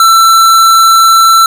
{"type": "tone", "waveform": "square", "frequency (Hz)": 1338, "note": "E6", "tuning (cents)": 25, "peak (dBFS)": -3, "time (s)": [0, 1.46], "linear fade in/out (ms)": 2, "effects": []}